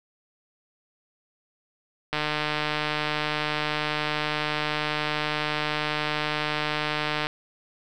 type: click train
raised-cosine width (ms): 0.3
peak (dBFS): -10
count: 777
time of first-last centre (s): 2.13-7.269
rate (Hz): 151
effects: none